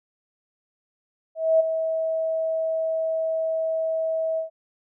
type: tone with ADSR envelope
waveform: sine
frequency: 645 Hz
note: E5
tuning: 38 cents flat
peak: -13 dBFS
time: 1.35-4.5 s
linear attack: 250 ms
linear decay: 14 ms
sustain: -9 dB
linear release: 120 ms
effects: none